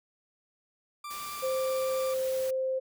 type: tone with vibrato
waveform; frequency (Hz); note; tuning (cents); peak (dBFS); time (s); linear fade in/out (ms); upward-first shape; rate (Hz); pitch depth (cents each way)
40% pulse; 1177; D6; +3; -37; 1.04-2.14; 5; sine; 11; 9
type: noise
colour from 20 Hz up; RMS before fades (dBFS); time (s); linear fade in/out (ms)
white; -43; 1.1-2.51; 10
type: tone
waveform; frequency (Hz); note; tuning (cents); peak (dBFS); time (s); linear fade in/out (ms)
sine; 523.3; C5; 0; -27; 1.42-2.8; 20
effects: none